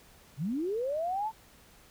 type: linear sweep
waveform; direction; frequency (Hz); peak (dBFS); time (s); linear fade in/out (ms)
sine; up; 120.8 to 907; -29; 0.37-1.32; 50
effects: pink hiss -58 dBFS RMS until 1.9 s